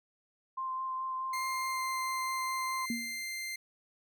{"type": "tone with vibrato", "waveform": "sine", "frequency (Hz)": 1045, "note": "C6", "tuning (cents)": -2, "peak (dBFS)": -33, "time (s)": [0.57, 2.86], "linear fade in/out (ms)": 10, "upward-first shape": "sine", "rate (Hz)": 4.7, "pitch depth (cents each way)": 11}
{"type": "tone with pitch glide", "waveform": "sawtooth", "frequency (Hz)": [2109, 2090], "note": ["C7", "C7"], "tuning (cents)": [13, -2], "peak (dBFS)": -33, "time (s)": [1.33, 3.56], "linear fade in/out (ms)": 5, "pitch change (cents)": -15, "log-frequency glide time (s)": [1.61, 1.88]}
{"type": "tone with exponential decay", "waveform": "sine", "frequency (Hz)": 234.1, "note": "A#3", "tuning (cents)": 8, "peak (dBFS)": -29, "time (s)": [2.9, 3.24], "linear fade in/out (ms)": 2, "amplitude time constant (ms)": 72}
{"effects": []}